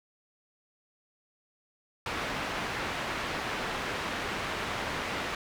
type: low-pass noise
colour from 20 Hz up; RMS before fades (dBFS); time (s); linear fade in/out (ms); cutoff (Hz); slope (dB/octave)
white; -34; 2.06-5.35; 2; 2100; 12
effects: none